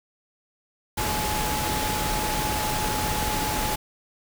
sine tone in noise, 851 Hz, G#5, 42 cents sharp, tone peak -29 dBFS, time 0.97-3.76 s, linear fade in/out 10 ms, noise pink, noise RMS -27 dBFS, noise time 0.97-3.76 s, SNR -5 dB, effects none

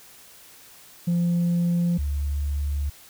sine tone pair in turn, 173 / 71.86 Hz, F3 / D2, -16 / -37 cents, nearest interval octave + minor third, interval 1521 cents, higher first, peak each -17 / -22 dBFS, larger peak first, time 1.07-1.98 / 1.98-2.9 s, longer second, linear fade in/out 10 ms, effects tanh soft clip ceiling -18 dBFS + white hiss -49 dBFS RMS until 3.09 s

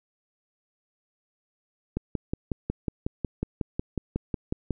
click train, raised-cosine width 3 ms, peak -14 dBFS, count 16, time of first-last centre 1.97-4.707 s, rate 5.48 Hz, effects none

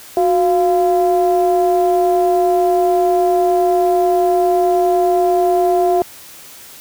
triangle ring-modulated tone, 164.81 Hz, E3, in tune, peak -6 dBFS, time 0.17-6.02 s, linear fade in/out 0 ms, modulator 530 Hz, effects white hiss -38 dBFS RMS until 6.8 s + high-pass 60 Hz 12 dB/octave

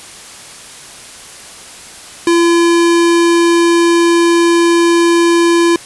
square tone, 340 Hz, F4, 46 cents flat, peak -8 dBFS, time 2.27-5.76 s, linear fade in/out 2 ms, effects white hiss -33 dBFS RMS until 5.85 s + resampled to 24000 Hz

